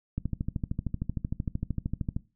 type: click train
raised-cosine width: 5 ms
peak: -17 dBFS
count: 27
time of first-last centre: 0.18-2.165 s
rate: 13.1 Hz
effects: noise-tail reverb RT60 0.3 s tail -20 dB re dry